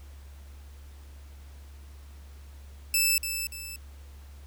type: tone with echo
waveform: 10% pulse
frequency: 2637 Hz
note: E7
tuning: in tune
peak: -13 dBFS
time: 2.94-3.18 s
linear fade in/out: 2 ms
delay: 290 ms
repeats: 2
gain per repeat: -8 dB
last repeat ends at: 3.76 s
effects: added 70 Hz sine -44 dBFS peak until 4.46 s + pink hiss -58 dBFS RMS until 4.46 s